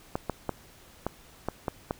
clicks, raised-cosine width 1 ms, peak -14 dBFS, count 7, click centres 0.155 / 0.297 / 0.493 / 1.066 / 1.486 / 1.682 / 1.909 s, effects pink hiss -54 dBFS RMS until 1.99 s

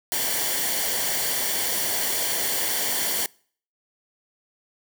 white noise with comb filter, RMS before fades -25 dBFS, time 0.12-3.26 s, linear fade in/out 0 ms, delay 0.78 ms, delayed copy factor -0.6, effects noise-tail reverb RT60 0.5 s tail -25 dB re dry

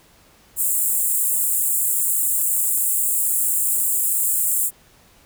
pink high-pass noise, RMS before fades -20 dBFS, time 0.56-4.71 s, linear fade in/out 50 ms, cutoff 7400 Hz, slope 96 dB/octave, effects pink hiss -53 dBFS RMS until 5.25 s

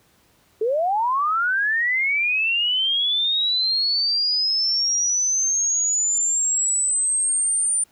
sine linear sweep, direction up, 415.3 to 9200 Hz, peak -18 dBFS, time 0.61-7.84 s, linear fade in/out 5 ms, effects pink hiss -59 dBFS RMS until 7.91 s + high-pass 60 Hz 12 dB/octave

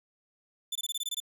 sawtooth tone bursts, 3520 Hz, A7, in tune, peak -28 dBFS, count 9, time 0.72-1.202 s, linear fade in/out 5 ms, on 34 ms, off 22 ms, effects none

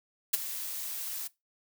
blue noise with ADSR envelope, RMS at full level -22 dBFS, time 0.33-1.28 s, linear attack 11 ms, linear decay 16 ms, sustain -15 dB, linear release 13 ms, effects noise-tail reverb RT60 0.2 s tail -20 dB re dry

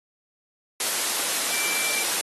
sine tone in noise, 2343 Hz, D7, 5 cents flat, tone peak -30 dBFS, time 1.52-2.03 s, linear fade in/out 2 ms, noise white, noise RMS -25 dBFS, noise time 0.8-2.21 s, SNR -8 dB, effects high-pass 300 Hz 12 dB/octave + AAC 32 kbps

